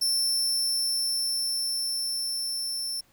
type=tone with level ramp; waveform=sawtooth; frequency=5370 Hz; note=E8; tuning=31 cents sharp; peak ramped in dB=-20 to -27 dBFS; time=0.01-3.01 s; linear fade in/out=10 ms; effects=pink hiss -63 dBFS RMS until 3.12 s